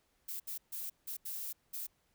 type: noise bursts at uneven times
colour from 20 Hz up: violet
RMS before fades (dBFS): -41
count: 6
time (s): 0.28-0.4 / 0.47-0.58 / 0.72-0.9 / 1.07-1.17 / 1.25-1.53 / 1.73-1.87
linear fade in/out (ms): 10
effects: pink hiss -75 dBFS RMS until 2.14 s